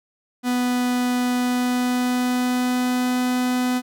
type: tone with pitch glide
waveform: 45% pulse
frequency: 247.6 to 250.3 Hz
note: B3 to B3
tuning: +5 to +23 cents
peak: -19 dBFS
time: 0.43-3.82 s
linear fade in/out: 50 ms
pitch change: +18 cents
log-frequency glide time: 1.35-3.18 s
effects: none